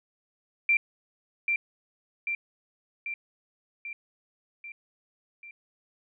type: tone with echo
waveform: sine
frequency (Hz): 2360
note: D7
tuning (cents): +8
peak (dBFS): -19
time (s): 0.69-0.77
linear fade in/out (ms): 2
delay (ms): 790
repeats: 6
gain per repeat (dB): -4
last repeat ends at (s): 5.51
effects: none